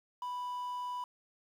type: tone with quantisation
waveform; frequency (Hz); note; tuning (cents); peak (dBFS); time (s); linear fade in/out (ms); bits
triangle; 987.8; B5; 0; -34; 0.22-1.04; 2; 10
effects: none